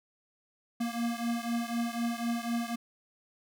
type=beating tone pair; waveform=square; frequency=233.1 / 237.1 Hz; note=A#3 / A#3; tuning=0 / +30 cents; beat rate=4 Hz; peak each=-33 / -35 dBFS; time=0.8-2.76 s; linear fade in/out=10 ms; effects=none